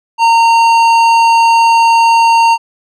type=tone with tanh clipping; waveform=triangle; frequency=919 Hz; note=A#5; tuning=25 cents flat; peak=-7 dBFS; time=0.18-2.58 s; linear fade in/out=50 ms; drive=17 dB; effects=none

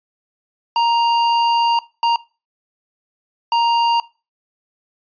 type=tone bursts at uneven times; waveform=square; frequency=934 Hz; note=A#5; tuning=3 cents sharp; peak=-14 dBFS; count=3; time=0.76-1.79 / 2.03-2.16 / 3.52-4 s; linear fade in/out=2 ms; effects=noise-tail reverb RT60 0.3 s tail -20 dB re dry + resampled to 11025 Hz

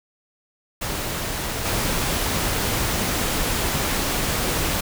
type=noise with level steps; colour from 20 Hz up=pink; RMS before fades=-27 / -23 dBFS; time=0.81-4.81 s; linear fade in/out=10 ms; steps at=1.64 s; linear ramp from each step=20 ms; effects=none

